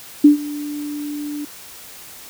sine tone with ADSR envelope, 293.7 Hz, D4, in tune, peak -3 dBFS, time 0.24-1.45 s, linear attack 8 ms, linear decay 120 ms, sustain -21 dB, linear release 5 ms, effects white hiss -39 dBFS RMS until 2.29 s

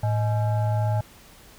sine tone with frequency modulation, 109.6 Hz, A2, 6 cents flat, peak -20 dBFS, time 0.03-1.01 s, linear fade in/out 5 ms, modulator 733 Hz, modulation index 0.56, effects pink hiss -50 dBFS RMS until 1.58 s

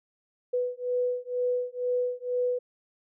sine beating tone pair, 493.9 / 496 Hz, B4 / B4, 0 / +7 cents, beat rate 2.1 Hz, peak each -29 dBFS, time 0.53-2.59 s, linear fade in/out 10 ms, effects none

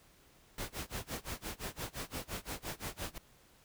pink noise with tremolo, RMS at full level -39 dBFS, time 0.58-3.18 s, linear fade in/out 2 ms, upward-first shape sine, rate 5.8 Hz, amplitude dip 100%, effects pink hiss -64 dBFS RMS until 3.64 s

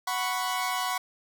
sawtooth chord, F# suspended fourth, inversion none, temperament equal, 740 / 987.8 / 1108.7 Hz, F#5 / B5 / C#6, 0 / 0 / 0 cents, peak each -28 dBFS, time 0.07-0.98 s, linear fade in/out 5 ms, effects none

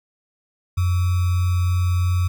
sine tone with sample-and-hold, 89.7 Hz, F2, 47 cents sharp, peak -16 dBFS, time 0.77-2.28 s, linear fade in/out 10 ms, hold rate 1225 Hz, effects none

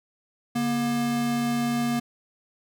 square tone pair together, 141.58 / 238.1 Hz, C#3 / A#3, +37 / +37 cents, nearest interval major sixth, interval 900 cents, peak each -35 / -24 dBFS, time 0.55-2 s, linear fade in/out 10 ms, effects none

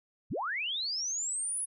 sine linear sweep, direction up, 34.65 to 10548 Hz, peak -31 dBFS, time 0.3-1.66 s, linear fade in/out 20 ms, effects none

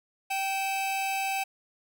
45% pulse tone pair together, 776.9 / 2604 Hz, G5 / E7, -16 / -22 cents, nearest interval octave + major sixth, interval 2094 cents, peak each -29 / -33 dBFS, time 0.3-1.44 s, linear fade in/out 10 ms, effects none

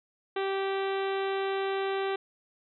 harmonic tone, 389.2 Hz, G4, 12 cents flat, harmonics 1 / 2 / 3 / 4 / 5 / 6 / 7 / 8 / 9 / 10, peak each -29 / -35 / -39 / -41 / -43 / -45 / -46 / -47 / -48 / -49 dBFS, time 0.36-2.16 s, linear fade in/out 5 ms, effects none

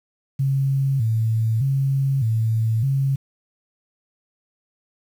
sine tone with vibrato, 123.47 Hz, B2, in tune, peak -17 dBFS, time 0.39-3.16 s, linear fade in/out 10 ms, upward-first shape square, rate 0.82 Hz, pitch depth 170 cents each way, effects 8-bit

